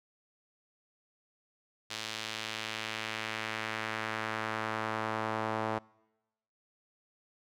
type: tone with band-pass filter sweep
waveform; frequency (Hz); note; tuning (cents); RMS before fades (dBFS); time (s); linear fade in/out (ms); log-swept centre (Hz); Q
sawtooth; 110; A2; 0; -36; 1.9-5.79; 10; 4100 to 860; 1.2
effects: noise-tail reverb RT60 1.0 s tail -26 dB re dry